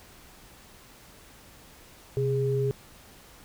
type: tone pair together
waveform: sine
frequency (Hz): 129.21 / 411.2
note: C3 / G#4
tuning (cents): -21 / -17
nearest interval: octave + minor sixth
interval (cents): 2004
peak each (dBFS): -26 / -26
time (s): 2.17-2.71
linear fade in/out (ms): 0
effects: pink hiss -52 dBFS RMS until 3.44 s